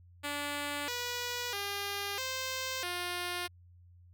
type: tone with pitch steps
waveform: 5% pulse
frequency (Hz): 289.6 / 487.1 / 402.6 / 521 / 354.3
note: D4 / B4 / G4 / C5 / F4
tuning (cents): -24 / -24 / +46 / -7 / +25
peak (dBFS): -23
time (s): 0.23-3.48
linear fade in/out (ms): 20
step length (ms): 650
effects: added 88 Hz sine -55 dBFS peak until 4.13 s